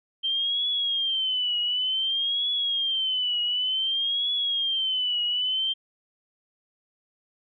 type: tone with vibrato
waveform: sine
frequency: 3136 Hz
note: G7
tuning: in tune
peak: -23 dBFS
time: 0.23-5.74 s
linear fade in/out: 20 ms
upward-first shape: triangle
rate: 0.55 Hz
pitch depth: 140 cents each way
effects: none